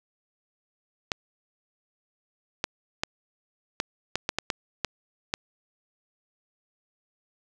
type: clicks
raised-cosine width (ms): 0.2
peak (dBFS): -8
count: 10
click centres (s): 1.118 / 2.641 / 3.035 / 3.801 / 4.156 / 4.291 / 4.386 / 4.502 / 4.847 / 5.339
effects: none